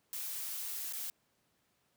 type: noise with dropouts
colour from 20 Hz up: blue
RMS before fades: -40 dBFS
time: 0.13-1.1 s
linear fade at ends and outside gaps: 0 ms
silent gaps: 0.925-0.934 s
effects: pink hiss -75 dBFS RMS until 1.96 s + high-pass 100 Hz 12 dB/octave